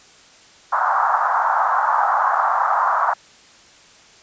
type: band-pass noise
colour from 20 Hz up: pink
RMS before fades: -18 dBFS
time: 0.72-3.14 s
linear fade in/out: 10 ms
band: 750 to 1400 Hz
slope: 48 dB/octave
effects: white hiss -48 dBFS RMS until 4.22 s + resampled to 16000 Hz